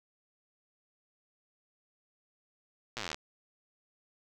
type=slowing click train; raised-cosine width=0.2 ms; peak=-19 dBFS; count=17; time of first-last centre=2.97-3.145 s; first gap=8 ms; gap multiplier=1.04; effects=none